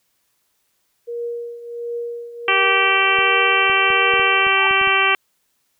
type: tone with tremolo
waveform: sine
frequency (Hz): 472.7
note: A#4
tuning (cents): +24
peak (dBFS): -22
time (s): 1.07-4.5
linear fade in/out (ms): 20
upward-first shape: triangle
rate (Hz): 1.4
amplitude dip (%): 75
type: harmonic tone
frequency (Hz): 388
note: G4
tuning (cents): -18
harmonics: 1 / 2 / 3 / 4 / 5 / 6 / 7 / 8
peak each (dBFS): -25 / -25 / -20 / -23 / -23 / -19 / -20 / -24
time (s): 2.48-5.15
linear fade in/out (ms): 2
type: clicks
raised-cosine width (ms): 3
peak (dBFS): -24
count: 9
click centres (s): 3.188 / 3.698 / 3.904 / 4.138 / 4.196 / 4.467 / 4.71 / 4.814 / 4.874
type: tone with exponential growth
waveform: sine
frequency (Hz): 862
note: A5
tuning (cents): -36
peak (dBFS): -22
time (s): 4.4-4.67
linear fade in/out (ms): 1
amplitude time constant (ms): 57
effects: white hiss -67 dBFS RMS until 5.79 s